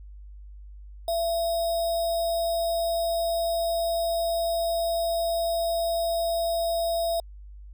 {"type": "tone with sample-and-hold", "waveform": "sine", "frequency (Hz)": 672, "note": "E5", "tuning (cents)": 33, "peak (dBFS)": -23, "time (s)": [1.08, 7.2], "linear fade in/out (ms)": 2, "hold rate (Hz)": 4410, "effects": ["added 50 Hz sine -41 dBFS peak until 7.73 s"]}